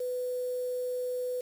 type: tone with quantisation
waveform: sine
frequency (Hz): 498.6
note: B4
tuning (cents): +16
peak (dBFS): -30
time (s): 0-1.41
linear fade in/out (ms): 5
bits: 8
effects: none